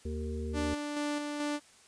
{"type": "harmonic tone", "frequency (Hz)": 76.9, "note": "D#2", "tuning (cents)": -20, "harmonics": [1, 3, 5, 6], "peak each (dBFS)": [-35, -40, -42, -43], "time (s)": [0.05, 0.74], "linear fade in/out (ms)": 5}
{"type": "tone with tremolo", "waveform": "sawtooth", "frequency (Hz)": 294, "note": "D4", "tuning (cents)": 2, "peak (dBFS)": -27, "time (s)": [0.53, 1.6], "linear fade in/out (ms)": 50, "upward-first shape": "square", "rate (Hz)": 2.3, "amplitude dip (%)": 35}
{"effects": ["white hiss -59 dBFS RMS until 1.87 s", "resampled to 22050 Hz"]}